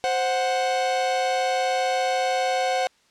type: tone pair together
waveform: 45% pulse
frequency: 523.3 / 738 Hz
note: C5 / F#5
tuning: 0 / -5 cents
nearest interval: tritone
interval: 595 cents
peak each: -25 / -23 dBFS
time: 0.04-2.87 s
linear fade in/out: 0 ms
effects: white hiss -61 dBFS RMS until 3.1 s + low-pass 6000 Hz 12 dB/octave